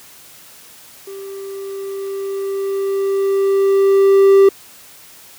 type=tone with level ramp; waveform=triangle; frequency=392 Hz; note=G4; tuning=in tune; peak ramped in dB=-27 to -3 dBFS; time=1.07-4.49 s; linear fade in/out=5 ms; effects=white hiss -42 dBFS RMS until 5.38 s + high-pass 60 Hz 12 dB/octave